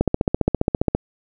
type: click train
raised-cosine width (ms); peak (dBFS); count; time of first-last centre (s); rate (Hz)
2; -3; 15; 0.01-0.95; 14.9
effects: none